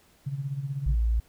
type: tone with tremolo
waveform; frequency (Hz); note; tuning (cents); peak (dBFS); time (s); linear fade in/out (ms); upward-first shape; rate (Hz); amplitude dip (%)
sine; 138.59; C#3; 0; -26; 0.26-0.95; 10; sine; 16; 70
type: tone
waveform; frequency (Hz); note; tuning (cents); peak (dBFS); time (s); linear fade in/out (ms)
sine; 56.7; A#1; -47; -21; 0.86-1.2; 5
effects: pink hiss -61 dBFS RMS until 1.28 s